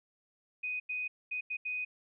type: tone bursts at uneven times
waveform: sine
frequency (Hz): 2495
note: D#7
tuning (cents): +4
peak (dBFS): -33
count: 5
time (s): 0.63-0.8 / 0.89-1.08 / 1.31-1.41 / 1.5-1.57 / 1.65-1.85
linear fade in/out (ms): 10
effects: none